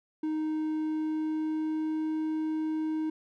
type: tone with pitch glide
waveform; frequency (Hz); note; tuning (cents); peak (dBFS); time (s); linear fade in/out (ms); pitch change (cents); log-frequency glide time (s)
triangle; 311.1 to 313.3; D#4 to D#4; 0 to +12; -26; 0.23-3.1; 5; +12; 0.77-2.14
effects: none